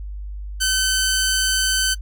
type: tone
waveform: 10% pulse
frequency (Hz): 1528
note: G6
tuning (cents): -45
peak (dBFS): -9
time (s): 0.6-1.95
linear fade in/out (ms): 20
effects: noise-tail reverb RT60 0.1 s tail -20 dB re dry + added 50 Hz sine -28 dBFS peak until 2.01 s